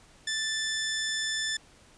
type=tone; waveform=15% pulse; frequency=1760 Hz; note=A6; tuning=in tune; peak=-22 dBFS; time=0.27-1.57 s; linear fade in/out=5 ms; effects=pink hiss -57 dBFS RMS until 1.97 s + resampled to 22050 Hz